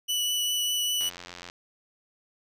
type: tone with vibrato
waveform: sawtooth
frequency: 2960 Hz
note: F#7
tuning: in tune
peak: -22 dBFS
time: 0.08-1.1 s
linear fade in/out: 20 ms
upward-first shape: triangle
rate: 5 Hz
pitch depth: 11 cents each way
type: click train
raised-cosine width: 0.2 ms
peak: -23 dBFS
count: 44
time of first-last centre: 1.01-1.499 s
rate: 87.9 Hz
effects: none